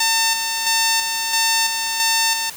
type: tone with tremolo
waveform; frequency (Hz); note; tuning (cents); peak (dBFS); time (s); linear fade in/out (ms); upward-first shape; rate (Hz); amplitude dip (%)
5% pulse; 900; A5; +39; -3; 0-2.5; 5; square; 1.5; 45
effects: white hiss -36 dBFS RMS until 2.56 s